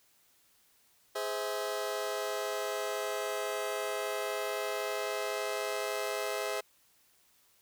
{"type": "chord", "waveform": "sawtooth", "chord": "Ab augmented", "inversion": "none", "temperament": "just", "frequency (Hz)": [415.3, 519.1, 648.9], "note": ["Ab4", "C5", "E5"], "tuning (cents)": [0, -14, -27], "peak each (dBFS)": [-33, -34, -33], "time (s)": [1.15, 6.61], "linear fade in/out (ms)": 10, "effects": ["white hiss -67 dBFS RMS until 7.61 s"]}